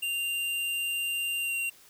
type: tone with pitch glide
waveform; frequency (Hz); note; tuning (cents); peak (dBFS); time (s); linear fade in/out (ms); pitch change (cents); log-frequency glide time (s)
square; 2785 to 2759; F7 to F7; -5 to -22; -29; 0.02-1.7; 10; -17; 1.39-1.54
effects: white hiss -56 dBFS RMS until 1.89 s

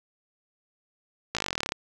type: slowing click train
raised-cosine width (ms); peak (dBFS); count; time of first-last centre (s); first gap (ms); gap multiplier
0.2; -10; 17; 1.35-1.721; 17; 1.04
effects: none

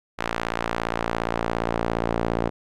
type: tone with band-pass filter sweep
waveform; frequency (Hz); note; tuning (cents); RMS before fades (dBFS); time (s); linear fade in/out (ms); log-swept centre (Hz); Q
sawtooth; 57.3; A#1; -29; -26; 0.18-2.5; 20; 1500 to 530; 0.71
effects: none

